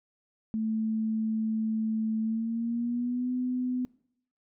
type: tone with pitch glide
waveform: sine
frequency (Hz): 220 to 251.3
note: A3 to B3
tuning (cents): 0 to +30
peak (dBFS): -27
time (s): 0.54-3.85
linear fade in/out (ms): 0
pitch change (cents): +230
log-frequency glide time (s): 2.2-3.31
effects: noise-tail reverb RT60 0.7 s tail -23 dB re dry